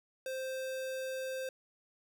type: tone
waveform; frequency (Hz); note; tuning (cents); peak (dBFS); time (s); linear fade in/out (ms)
square; 523.3; C5; 0; -37; 0.26-1.49; 2
effects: none